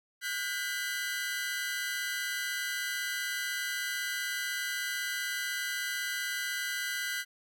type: tone cluster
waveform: sawtooth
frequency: 1451 / 1587 / 1997 Hz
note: F#6 / G6 / B6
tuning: -34 / +21 / +19 cents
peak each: -34 / -33 / -33 dBFS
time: 0.21-7.25 s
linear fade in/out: 50 ms
effects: none